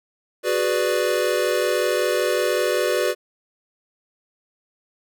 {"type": "chord", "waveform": "square", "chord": "G# half-diminished seventh", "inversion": "third", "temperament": "equal", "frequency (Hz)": [370, 415.3, 493.9, 587.3], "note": ["F#4", "G#4", "B4", "D5"], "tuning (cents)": [0, 0, 0, 0], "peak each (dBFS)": [-25, -28, -24, -25], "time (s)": [0.43, 3.15], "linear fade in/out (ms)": 50, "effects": []}